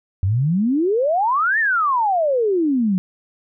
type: exponential two-way sweep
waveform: sine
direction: up then down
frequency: 89 to 1864.7 to 178.5 Hz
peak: -15 dBFS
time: 0.23-2.98 s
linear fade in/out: 0 ms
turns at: 1.59 s
effects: none